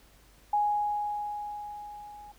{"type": "tone with level ramp", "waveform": "sine", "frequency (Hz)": 830.6, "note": "G#5", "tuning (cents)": 0, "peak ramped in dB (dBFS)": [-22, -45], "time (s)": [0.53, 2.32], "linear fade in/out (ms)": 5, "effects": ["added 49 Hz sine -60 dBFS peak until 2.38 s", "pink hiss -60 dBFS RMS until 2.38 s"]}